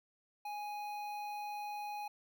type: tone with notch filter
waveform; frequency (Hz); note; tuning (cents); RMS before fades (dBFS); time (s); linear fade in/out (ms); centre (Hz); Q
square; 830.6; G#5; 0; -42; 0.45-2.08; 5; 8000; 0.53
effects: none